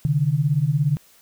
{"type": "beating tone pair", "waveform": "sine", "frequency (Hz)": [134.6, 151.6], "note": ["C3", "D#3"], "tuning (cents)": [49, -45], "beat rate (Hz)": 17, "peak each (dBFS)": [-21, -19], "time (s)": [0.05, 0.97], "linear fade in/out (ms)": 0, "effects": ["white hiss -54 dBFS RMS until 1.21 s"]}